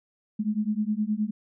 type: beating tone pair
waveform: sine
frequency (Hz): 207.7 / 217.3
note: G#3 / A3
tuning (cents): 0 / -21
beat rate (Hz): 9.6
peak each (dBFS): -27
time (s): 0.39-1.31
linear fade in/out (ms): 10
effects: none